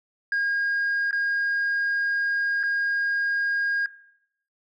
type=tone with dropouts; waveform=sine; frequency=1626 Hz; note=G#6; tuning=37 cents flat; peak=-19 dBFS; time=0.32-3.86 s; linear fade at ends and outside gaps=2 ms; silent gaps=1.11-1.128 / 2.631-2.635 s; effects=noise-tail reverb RT60 0.7 s tail -19 dB re dry + tanh soft clip ceiling -20 dBFS